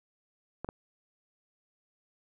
clicks, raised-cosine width 1 ms, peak -22 dBFS, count 2, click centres 0.646 / 0.689 s, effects none

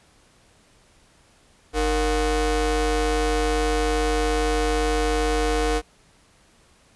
30% pulse ring-modulated tone, 256.8 Hz, C4, 32 cents flat, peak -14 dBFS, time 1.73-5.82 s, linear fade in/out 50 ms, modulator 208 Hz, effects pink hiss -57 dBFS RMS until 6.95 s + resampled to 24000 Hz

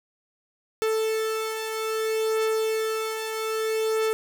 45% pulse beating tone pair, 440 / 440.62 Hz, A4 / A4, 0 / +2 cents, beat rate 0.62 Hz, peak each -31 / -25 dBFS, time 0.82-4.13 s, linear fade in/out 0 ms, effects none

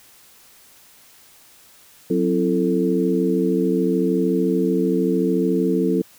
sine tone cluster, 183.3 / 264.1 / 337.5 / 442.9 Hz, F#3 / C4 / E4 / A4, -16 / +16 / +41 / +11 cents, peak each -22 dBFS, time 2.1-6.02 s, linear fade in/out 5 ms, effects white hiss -50 dBFS RMS until 6.18 s

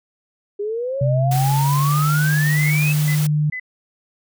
sine exponential sweep, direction up, 400.8 to 2637 Hz, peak -21 dBFS, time 0.59-2.93 s, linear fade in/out 10 ms
sine tone with pitch glide, 130.9 to 150.36 Hz, C3 to D3, +1 to +41 cents, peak -15 dBFS, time 1.01-3.5 s, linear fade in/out 5 ms, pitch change +240 cents, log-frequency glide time 1.23-2.08 s
white high-pass noise, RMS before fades -29 dBFS, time 1.31-3.27 s, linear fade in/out 5 ms, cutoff 130 Hz, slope 24 dB/octave
sine tone bursts, 2012 Hz, B6, 32 cents sharp, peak -25 dBFS, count 3, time 2.63-3.598 s, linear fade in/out 5 ms, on 76 ms, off 370 ms
effects none

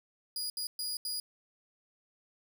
sawtooth tone bursts at uneven times, 4894 Hz, D#8, 29 cents flat, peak -31 dBFS, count 4, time 0.36-0.5 / 0.57-0.67 / 0.79-0.97 / 1.05-1.2 s, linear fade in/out 2 ms, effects none

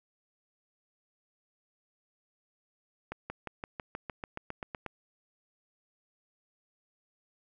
accelerating click train, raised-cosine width 0.5 ms, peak -22 dBFS, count 13, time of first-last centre 3.12-4.863 s, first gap 180 ms, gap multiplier 0.96, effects none

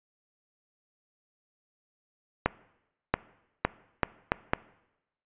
accelerating click train, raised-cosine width 0.5 ms, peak -7 dBFS, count 6, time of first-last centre 2.46-4.535 s, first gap 680 ms, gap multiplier 0.75, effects noise-tail reverb RT60 0.9 s tail -20 dB re dry + resampled to 8000 Hz

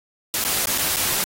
white noise with dropouts, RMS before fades -22 dBFS, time 0.34-1.24 s, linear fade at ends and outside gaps 0 ms, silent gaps 0.44-0.449 / 0.656-0.671 / 0.778-0.782 / 0.961-0.968 s, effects AAC 48 kbps

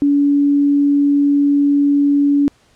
sine tone, 285.2 Hz, C#4, 49 cents sharp, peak -10 dBFS, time 0.02-2.48 s, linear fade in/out 0 ms, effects pink hiss -54 dBFS RMS until 2.75 s + low-pass 8000 Hz 12 dB/octave

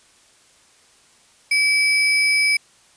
sine tone with sample-and-hold, 2296 Hz, D7, 40 cents flat, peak -14 dBFS, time 1.51-2.57 s, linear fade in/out 5 ms, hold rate 7350 Hz, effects white hiss -54 dBFS RMS until 2.96 s + resampled to 22050 Hz

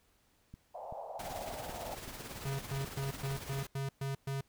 click train, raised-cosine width 5 ms, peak -36 dBFS, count 7, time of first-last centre 0.54-2.848 s, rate 2.6 Hz
pink band-pass noise, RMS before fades -44 dBFS, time 0.74-1.95 s, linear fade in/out 10 ms, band 570 to 850 Hz, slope 48 dB/octave
pink noise with tremolo, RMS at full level -43 dBFS, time 1.19-3.67 s, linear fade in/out 5 ms, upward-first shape triangle, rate 18 Hz, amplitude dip 55%
square tone bursts, 136.8 Hz, C#3, 23 cents flat, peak -35 dBFS, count 8, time 2.45-4.41 s, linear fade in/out 5 ms, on 140 ms, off 120 ms
effects pink hiss -71 dBFS RMS until 4.48 s

